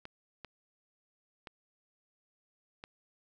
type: clicks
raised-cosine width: 0.3 ms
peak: -28 dBFS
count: 4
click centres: 0.054 / 0.447 / 1.472 / 2.839 s
effects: none